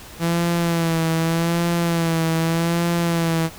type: tone with vibrato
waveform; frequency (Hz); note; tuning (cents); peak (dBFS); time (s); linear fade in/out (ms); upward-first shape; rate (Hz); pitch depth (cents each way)
sawtooth; 166.9; E3; +22; -14; 0.19-3.5; 50; sine; 0.83; 43
effects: pink hiss -40 dBFS RMS until 3.58 s